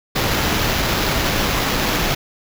pink noise with sample-and-hold, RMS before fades -19 dBFS, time 0.15-2.15 s, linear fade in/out 10 ms, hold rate 8820 Hz, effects none

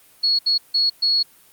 sine tone bursts at uneven times, 4349 Hz, C#8, 34 cents flat, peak -15 dBFS, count 4, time 0.23-0.39 / 0.46-0.58 / 0.74-0.9 / 1.02-1.23 s, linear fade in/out 10 ms, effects white hiss -52 dBFS RMS until 1.52 s + Opus 32 kbps

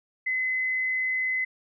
sine tone, 2034 Hz, C7, 50 cents flat, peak -24 dBFS, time 0.26-1.45 s, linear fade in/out 10 ms, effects none

